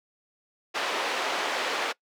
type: band-pass noise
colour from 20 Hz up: pink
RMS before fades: -29 dBFS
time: 0.74-1.93 s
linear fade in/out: 20 ms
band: 460 to 3700 Hz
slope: 12 dB/octave
effects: noise-tail reverb RT60 0.1 s tail -22 dB re dry + high-pass 300 Hz 12 dB/octave